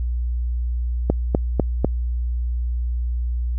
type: click train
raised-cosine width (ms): 2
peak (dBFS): -3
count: 4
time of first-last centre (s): 1.1-1.846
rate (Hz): 4.02
effects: added 60 Hz sine -20 dBFS peak until 3.58 s